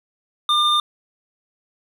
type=tone pair together; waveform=triangle; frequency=1200 / 3614 Hz; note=D6 / A7; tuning=+37 / +46 cents; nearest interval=octave + perfect fifth; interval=1909 cents; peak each=-16 dBFS; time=0.49-0.8 s; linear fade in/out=2 ms; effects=none